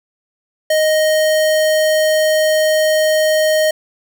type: tone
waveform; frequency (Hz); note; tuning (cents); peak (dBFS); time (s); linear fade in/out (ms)
square; 622.3; D#5; 0; -12; 0.7-3.71; 5
effects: none